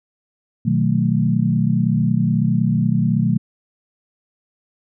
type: chord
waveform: sine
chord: B dominant seventh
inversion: none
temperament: equal with one note detuned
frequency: 123.47 / 155.56 / 185 / 221.1 Hz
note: B2 / D#3 / F#3 / A3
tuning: 0 / 0 / 0 / +9 cents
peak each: -20 dBFS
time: 0.65-3.38 s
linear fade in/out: 10 ms
effects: none